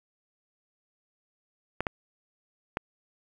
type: clicks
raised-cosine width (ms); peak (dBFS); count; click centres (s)
0.5; -13; 3; 1.806 / 1.868 / 2.771
effects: 8-bit